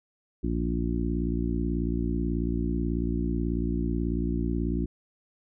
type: harmonic tone with a mistuned harmonic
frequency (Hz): 58.27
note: A#1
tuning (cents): 0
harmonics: 1 / 2 / 3 / 4 / 5 / 6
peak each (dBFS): -29 / -37 / -32 / -33 / -32 / -35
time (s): 0.43-4.86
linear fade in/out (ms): 10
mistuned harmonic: 1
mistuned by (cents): +57
effects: none